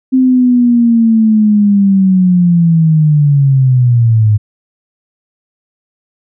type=linear sweep; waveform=sine; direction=down; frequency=261.6 to 103.83 Hz; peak=-5 dBFS; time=0.12-4.38 s; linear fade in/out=20 ms; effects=none